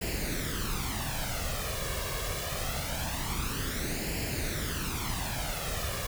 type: noise with flanger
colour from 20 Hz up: pink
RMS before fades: -33 dBFS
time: 0.01-6.07 s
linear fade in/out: 10 ms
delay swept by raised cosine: 0.41 to 1.81 ms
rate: 0.24 Hz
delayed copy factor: +0.65
effects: none